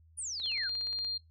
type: exponential sweep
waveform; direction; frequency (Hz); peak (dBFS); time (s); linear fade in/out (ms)
sine; down; 9956 to 1396.9; -35; 0.17-0.69; 20
type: click train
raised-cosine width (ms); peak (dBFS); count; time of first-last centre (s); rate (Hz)
0.2; -34; 12; 0.4-1.047; 17
type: tone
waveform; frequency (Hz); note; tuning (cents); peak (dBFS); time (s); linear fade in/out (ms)
sine; 4200; C8; +6; -32; 0.43-1.18; 10
effects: noise-tail reverb RT60 0.2 s tail -23 dB re dry + added 81 Hz sine -58 dBFS peak until 1.3 s